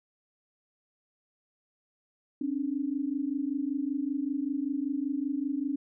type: tone pair together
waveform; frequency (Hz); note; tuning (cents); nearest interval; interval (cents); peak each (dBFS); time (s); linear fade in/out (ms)
sine; 268.5 / 293.7; C4 / D4; +45 / 0; major second; 155; -31 / -31; 2.41-5.76; 5
effects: none